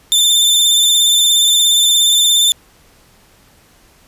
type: tone with vibrato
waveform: sawtooth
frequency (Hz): 3558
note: A7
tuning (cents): +19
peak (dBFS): -6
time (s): 0.12-2.52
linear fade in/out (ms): 0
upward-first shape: triangle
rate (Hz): 17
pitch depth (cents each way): 38
effects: pink hiss -49 dBFS RMS until 4.07 s + resampled to 32000 Hz